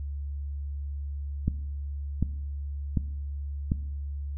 click train, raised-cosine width 5 ms, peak -12 dBFS, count 4, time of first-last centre 1.48-3.719 s, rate 1.34 Hz, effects noise-tail reverb RT60 0.9 s tail -18 dB re dry + added 71 Hz sine -31 dBFS peak until 4.37 s

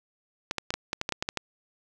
clicks, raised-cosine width 0.2 ms, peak -11 dBFS, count 11, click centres 0.511 / 0.583 / 0.705 / 0.74 / 0.931 / 1.014 / 1.091 / 1.123 / 1.225 / 1.289 / 1.373 s, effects none

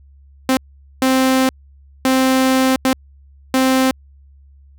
sawtooth tone bursts at uneven times, 261.6 Hz, C4, in tune, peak -8 dBFS, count 5, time 0.49-0.57 / 1.02-1.49 / 2.05-2.76 / 2.85-2.93 / 3.54-3.91 s, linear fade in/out 2 ms, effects added 69 Hz sine -43 dBFS peak until 4.78 s

